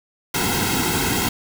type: noise with comb filter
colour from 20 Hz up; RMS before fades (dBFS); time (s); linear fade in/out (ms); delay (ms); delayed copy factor
pink; -21; 0.34-1.29; 5; 1.7; -0.95
effects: none